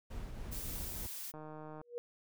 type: noise with tremolo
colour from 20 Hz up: brown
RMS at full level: -42 dBFS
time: 0.1-1.07 s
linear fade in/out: 10 ms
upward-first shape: triangle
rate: 3.4 Hz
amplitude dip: 35%
type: noise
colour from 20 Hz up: blue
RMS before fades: -44 dBFS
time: 0.51-1.32 s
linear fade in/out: 20 ms
type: click train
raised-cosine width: 1 ms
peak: -35 dBFS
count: 74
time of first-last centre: 1.34-1.814 s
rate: 154 Hz
type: tone with exponential growth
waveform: sine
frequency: 479.7 Hz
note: A#4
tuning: 50 cents sharp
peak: -34 dBFS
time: 1.82-1.98 s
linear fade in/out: 0 ms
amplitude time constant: 33 ms
effects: none